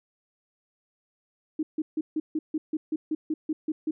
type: tone bursts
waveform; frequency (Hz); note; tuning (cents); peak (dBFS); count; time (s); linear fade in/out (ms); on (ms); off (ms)
sine; 311.1; D#4; 0; -24; 13; 1.59-3.91; 5; 40; 150
effects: none